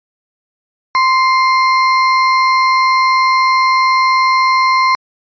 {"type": "tone with sample-and-hold", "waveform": "sine", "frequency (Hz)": 1043, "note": "C6", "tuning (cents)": -6, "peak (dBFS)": -8, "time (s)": [0.95, 4.95], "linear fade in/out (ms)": 0, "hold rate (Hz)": 3150, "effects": ["resampled to 11025 Hz"]}